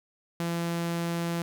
sawtooth tone, 169.6 Hz, E3, 50 cents sharp, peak -24 dBFS, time 0.4-1.42 s, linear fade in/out 0 ms, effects none

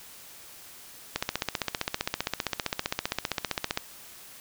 click train, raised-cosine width 0.2 ms, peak -9 dBFS, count 41, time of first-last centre 1.16-3.774 s, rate 15.3 Hz, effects white hiss -48 dBFS RMS until 4.4 s

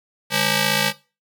5% pulse ring-modulated tone, 349.2 Hz, F4, in tune, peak -3 dBFS, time 0.3-0.93 s, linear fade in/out 50 ms, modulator 1250 Hz, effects noise-tail reverb RT60 0.3 s tail -18 dB re dry

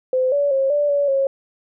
sine tone with pitch steps, 514 / 572 / 539 / 584 / 571 / 544 Hz, C5 / D5 / C#5 / D5 / D5 / C#5, -31 / -46 / -49 / -10 / -49 / -33 cents, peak -15 dBFS, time 0.13-1.27 s, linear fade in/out 2 ms, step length 190 ms, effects none

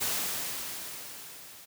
white noise with level ramp, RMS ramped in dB -29 to -50 dBFS, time 0-1.66 s, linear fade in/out 20 ms, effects high-pass 80 Hz 12 dB/octave

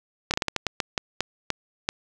slowing click train, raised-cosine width 0.2 ms, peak -6 dBFS, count 12, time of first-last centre 0.31-1.889 s, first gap 28 ms, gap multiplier 1.3, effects none

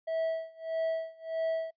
triangle tone with tremolo, 650 Hz, E5, 24 cents flat, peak -25 dBFS, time 0.07-1.71 s, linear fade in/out 10 ms, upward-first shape sine, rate 1.6 Hz, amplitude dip 95%, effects noise-tail reverb RT60 0.1 s tail -26 dB re dry + resampled to 11025 Hz

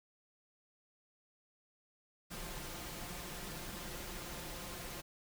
pink noise with comb filter, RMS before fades -45 dBFS, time 2.3-5.02 s, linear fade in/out 20 ms, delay 5.7 ms, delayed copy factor +0.5, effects none

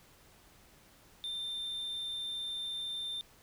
sine tone, 3587 Hz, A7, 33 cents sharp, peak -33 dBFS, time 1.24-3.21 s, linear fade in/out 0 ms, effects tanh soft clip ceiling -35 dBFS + pink hiss -61 dBFS RMS until 3.42 s

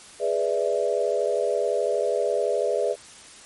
sine chord, E dominant seventh, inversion first, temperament equal, 415.3 / 493.9 / 587.3 / 659.3 Hz, G#4 / B4 / D5 / E5, 0 / 0 / 0 / 0 cents, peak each -26 / -26 / -26 / -28 dBFS, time 0.19-2.96 s, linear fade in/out 50 ms, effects white hiss -46 dBFS RMS until 3.45 s + MP3 48 kbps

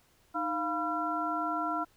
sine tone cluster, 309.6 / 698 / 988 / 1360 Hz, D#4 / F5 / B5 / F6, -9 / -1 / 0 / -46 cents, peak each -36 / -35 / -36 / -33 dBFS, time 0.34-1.85 s, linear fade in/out 20 ms, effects pink hiss -66 dBFS RMS until 1.96 s

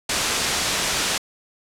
white low-pass noise, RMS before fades -23 dBFS, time 0.09-1.18 s, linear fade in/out 5 ms, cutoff 6800 Hz, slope 12 dB/octave, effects low-pass 12000 Hz 12 dB/octave

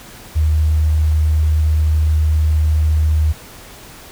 sine tone, 77.4 Hz, D#2, 9 cents flat, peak -11 dBFS, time 0.35-3.33 s, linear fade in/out 20 ms, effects pink hiss -38 dBFS RMS until 4.11 s

